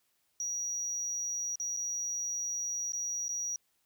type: tone with dropouts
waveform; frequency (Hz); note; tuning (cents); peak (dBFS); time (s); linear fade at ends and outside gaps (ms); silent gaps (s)
sine; 5770; F#8; -44; -31; 0.4-3.56; 1; 1.556-1.599 / 1.766-1.771 / 2.921-2.933 / 3.282-3.291
effects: tanh soft clip ceiling -29 dBFS + white hiss -75 dBFS RMS until 3.85 s